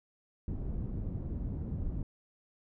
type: low-pass noise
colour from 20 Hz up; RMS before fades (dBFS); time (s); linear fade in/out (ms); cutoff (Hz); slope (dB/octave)
pink; -36; 0.48-2.03; 2; 210; 12
effects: none